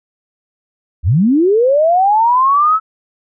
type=linear sweep; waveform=sine; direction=up; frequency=62 to 1315 Hz; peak=-8 dBFS; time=1.03-2.8 s; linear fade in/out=50 ms; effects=none